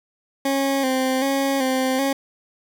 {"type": "tone with vibrato", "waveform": "20% pulse", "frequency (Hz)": 267.1, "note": "C4", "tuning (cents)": 36, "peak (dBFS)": -14, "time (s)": [0.45, 2.13], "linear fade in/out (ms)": 5, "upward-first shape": "square", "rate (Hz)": 1.3, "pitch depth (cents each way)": 42, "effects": ["9-bit"]}